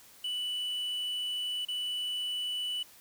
triangle tone with dropouts, 2969 Hz, F#7, 5 cents sharp, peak -30 dBFS, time 0.24-2.83 s, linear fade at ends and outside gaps 5 ms, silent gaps 1.651-1.684 s, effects white hiss -56 dBFS RMS until 3 s

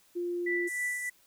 sine tone, 350 Hz, F4, 4 cents sharp, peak -30 dBFS, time 0.15-0.69 s, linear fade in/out 20 ms
sine tone with tremolo, 1975.5 Hz, B6, in tune, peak -28 dBFS, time 0.46-1.1 s, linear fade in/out 10 ms, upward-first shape triangle, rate 3.2 Hz, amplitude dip 55%
white band-pass noise, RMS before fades -45 dBFS, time 0.67-1.1 s, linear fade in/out 10 ms, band 6400 to 11000 Hz, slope 48 dB/octave
effects white hiss -64 dBFS RMS until 1.26 s

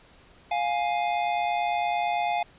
square tone pair together, 701.7 / 830.6 Hz, F5 / G#5, +8 / 0 cents, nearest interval minor third, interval 292 cents, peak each -27 / -28 dBFS, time 0.51-2.43 s, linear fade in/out 5 ms, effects pink hiss -55 dBFS RMS until 2.58 s + resampled to 8000 Hz

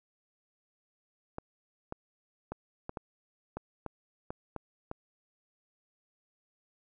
clicks, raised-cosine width 1 ms, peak -23 dBFS, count 10, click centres 1.384 / 1.924 / 2.52 / 2.894 / 2.972 / 3.57 / 3.863 / 4.305 / 4.563 / 4.914 s, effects none

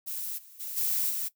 violet noise with level steps, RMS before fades -35 / -52 / -37 / -28 / -32 dBFS, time 0.06-1.29 s, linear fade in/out 20 ms, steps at 0.37 / 0.59 / 0.76 / 1.09 s, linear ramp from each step 20 ms, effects noise-tail reverb RT60 0.1 s tail -17 dB re dry

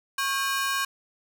sawtooth ring-modulated tone, 1349 Hz, E6, 40 cents sharp, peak -18 dBFS, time 0.18-0.85 s, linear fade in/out 5 ms, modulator 252 Hz, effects none

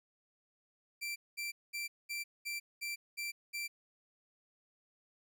sawtooth tone bursts, 2349 Hz, D7, in tune, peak -34 dBFS, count 8, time 1.01-3.68 s, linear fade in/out 20 ms, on 150 ms, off 210 ms, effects none

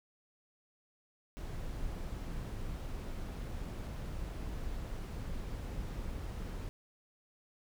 brown noise, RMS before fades -40 dBFS, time 1.37-6.69 s, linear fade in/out 0 ms, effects none

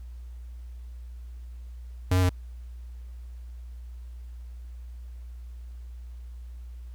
square tone with pitch steps, 91.4 / 92.2 / 90.1 Hz, F#2 / F#2 / F#2, -21 / -6 / -45 cents, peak -20 dBFS, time 2.11-2.293 s, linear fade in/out 5 ms, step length 61 ms, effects added 60 Hz sine -38 dBFS peak until 6.94 s + pink hiss -65 dBFS RMS until 6.94 s

